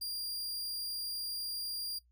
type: tone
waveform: sawtooth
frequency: 4788 Hz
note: D8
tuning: 33 cents sharp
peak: -33 dBFS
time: 0.01-1.99 s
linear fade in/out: 10 ms
effects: noise-tail reverb RT60 0.1 s tail -17 dB re dry + added 60 Hz sine -65 dBFS peak until 2.11 s